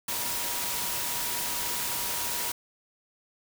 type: tone in noise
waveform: sine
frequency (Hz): 958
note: A#5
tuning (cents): +47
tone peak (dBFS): -41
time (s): 0.08-2.52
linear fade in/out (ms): 5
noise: white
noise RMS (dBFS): -31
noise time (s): 0.08-2.52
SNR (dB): -13
effects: none